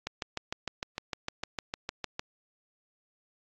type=click train; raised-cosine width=0.2 ms; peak=-15 dBFS; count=15; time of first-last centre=0.07-2.194 s; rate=6.59 Hz; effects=low-pass 7000 Hz 12 dB/octave + AAC 64 kbps